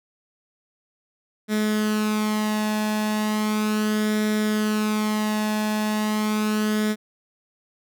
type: tone with flanger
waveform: sawtooth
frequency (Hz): 213.4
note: G#3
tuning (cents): +47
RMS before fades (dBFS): -23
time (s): 1.48-6.96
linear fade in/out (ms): 50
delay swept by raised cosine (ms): 0.54 to 1.16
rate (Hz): 0.36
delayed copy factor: +0.55
effects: none